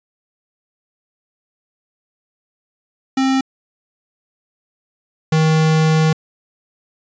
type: tone pair in turn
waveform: square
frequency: 265.5 / 157.87 Hz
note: C4 / D#3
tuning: +25 / +25 cents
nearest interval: major sixth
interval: 900 cents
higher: first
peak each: -14 / -12 dBFS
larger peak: second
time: 3.17-3.41 / 5.32-6.13 s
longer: second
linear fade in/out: 5 ms
effects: resampled to 16000 Hz